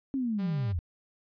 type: linear sweep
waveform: sine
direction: down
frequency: 276.7 to 77.2 Hz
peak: -27 dBFS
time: 0.14-0.79 s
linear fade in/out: 0 ms
type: tone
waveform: sawtooth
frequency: 200 Hz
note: G3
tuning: 35 cents sharp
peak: -36 dBFS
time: 0.38-0.73 s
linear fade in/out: 20 ms
effects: resampled to 11025 Hz